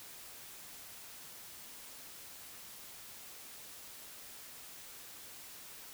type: silence
effects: white hiss -51 dBFS RMS until 5.93 s